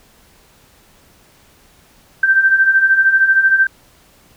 sine beating tone pair, 1553 / 1566 Hz, G6 / G6, -17 / -2 cents, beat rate 13 Hz, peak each -16 / -10 dBFS, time 2.23-3.67 s, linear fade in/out 5 ms, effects pink hiss -50 dBFS RMS until 4.36 s

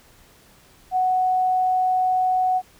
sine tone, 741 Hz, F#5, 2 cents sharp, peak -17 dBFS, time 0.91-2.62 s, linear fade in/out 50 ms, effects pink hiss -53 dBFS RMS until 2.79 s

